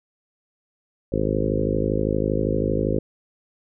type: harmonic tone with a mistuned harmonic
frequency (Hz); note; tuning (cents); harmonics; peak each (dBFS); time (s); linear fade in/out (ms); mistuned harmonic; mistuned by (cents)
52.6; G#1; +23; 1 / 2 / 3 / 4 / 5 / 6 / 7 / 8 / 9 / 10; -29 / -29 / -29 / -29 / -29 / -29 / -29 / -29 / -29 / -29; 1.12-2.99; 5; 2; +16
effects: none